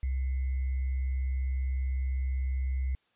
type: tone with sample-and-hold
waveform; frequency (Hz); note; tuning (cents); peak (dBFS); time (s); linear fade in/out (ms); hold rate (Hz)
sine; 65.41; C2; 0; -27; 0.03-2.95; 0; 2100
effects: white hiss -71 dBFS RMS until 3.15 s + resampled to 8000 Hz